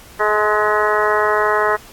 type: harmonic tone with a mistuned harmonic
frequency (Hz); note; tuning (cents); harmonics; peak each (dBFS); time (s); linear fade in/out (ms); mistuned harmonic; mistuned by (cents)
211.8; G#3; +34; 2 / 3 / 4 / 5 / 6 / 7 / 8 / 9; -19 / -21 / -23 / -20 / -21 / -24 / -25 / -24; 0.19-1.77; 20; 5; -21
effects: pink hiss -42 dBFS RMS until 1.92 s + AAC 64 kbps